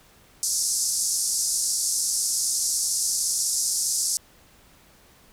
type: band-pass noise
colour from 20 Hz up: pink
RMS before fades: -25 dBFS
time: 0.43-4.17 s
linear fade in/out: 0 ms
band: 5100 to 11000 Hz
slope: 48 dB/octave
effects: pink hiss -55 dBFS RMS until 5.32 s